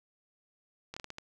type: slowing click train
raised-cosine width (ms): 0.2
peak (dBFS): -24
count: 6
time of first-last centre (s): 0.94-1.184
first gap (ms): 25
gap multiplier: 1.34
effects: none

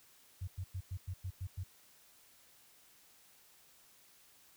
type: tone bursts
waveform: sine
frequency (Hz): 92.5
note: F#2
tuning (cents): 0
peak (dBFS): -37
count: 8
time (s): 0.41-1.638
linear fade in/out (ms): 10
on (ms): 66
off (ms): 100
effects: white hiss -64 dBFS RMS until 4.56 s

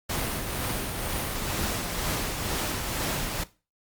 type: noise with tremolo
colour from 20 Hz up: pink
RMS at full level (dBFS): -28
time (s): 0.09-3.44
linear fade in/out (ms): 10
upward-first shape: triangle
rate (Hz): 2.1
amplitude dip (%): 40
effects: noise-tail reverb RT60 0.3 s tail -17 dB re dry + Opus 48 kbps

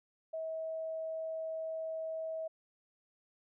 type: tone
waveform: sine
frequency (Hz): 643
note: E5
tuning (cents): -43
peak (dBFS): -36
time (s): 0.33-2.48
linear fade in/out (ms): 10
effects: none

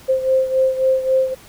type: beating tone pair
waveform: sine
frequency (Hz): 523.3 / 527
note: C5 / C5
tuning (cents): 0 / +12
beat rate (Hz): 3.7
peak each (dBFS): -15 / -20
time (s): 0.08-1.35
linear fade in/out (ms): 20
effects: pink hiss -44 dBFS RMS until 1.48 s

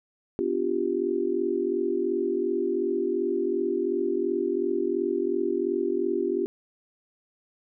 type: chord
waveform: sine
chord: G dominant seventh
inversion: first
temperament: equal with one note detuned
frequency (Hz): 250.7 / 293.7 / 349.2 / 392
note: B3 / D4 / F4 / G4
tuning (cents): +26 / 0 / 0 / 0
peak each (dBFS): -33 / -33 / -27 / -27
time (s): 0.39-6.46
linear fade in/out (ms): 0
effects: none

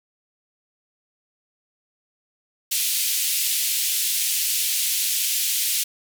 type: band-pass noise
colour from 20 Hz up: white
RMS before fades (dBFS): -23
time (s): 2.71-5.84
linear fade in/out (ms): 10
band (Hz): 2500 to 16000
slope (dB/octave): 24
effects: none

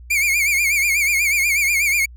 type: tone with vibrato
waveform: 45% pulse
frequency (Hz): 2281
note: C#7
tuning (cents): +49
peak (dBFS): -15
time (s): 0.1-2.06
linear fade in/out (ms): 10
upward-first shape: sine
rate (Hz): 8.2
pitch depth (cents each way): 110
effects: added 60 Hz sine -37 dBFS peak until 2.16 s

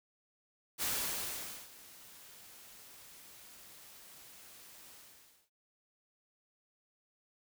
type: noise with ADSR envelope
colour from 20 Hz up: white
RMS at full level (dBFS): -34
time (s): 0.78-5.5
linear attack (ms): 44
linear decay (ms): 850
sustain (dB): -21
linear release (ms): 570
effects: none

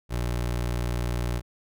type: tone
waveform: 25% pulse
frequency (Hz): 60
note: B1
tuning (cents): -49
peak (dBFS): -22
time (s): 0.09-1.42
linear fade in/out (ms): 50
effects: none

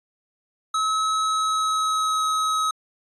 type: tone with pitch glide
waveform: square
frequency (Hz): 1287 to 1275.2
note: E6 to D#6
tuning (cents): -42 to +42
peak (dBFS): -21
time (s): 0.74-2.71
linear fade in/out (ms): 5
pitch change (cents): -16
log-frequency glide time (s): 1.25-2.26
effects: resampled to 24000 Hz

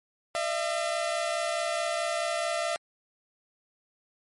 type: tone pair together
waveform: sawtooth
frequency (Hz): 609 / 673.7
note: D#5 / E5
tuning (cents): -37 / +38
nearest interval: major second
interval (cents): 175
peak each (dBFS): -28 / -25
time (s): 0.35-2.76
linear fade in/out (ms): 0
effects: MP3 48 kbps

